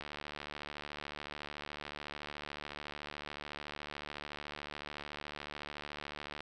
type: click train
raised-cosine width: 0.3 ms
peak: -26 dBFS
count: 473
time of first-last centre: 0.01-6.406 s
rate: 73.8 Hz
effects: none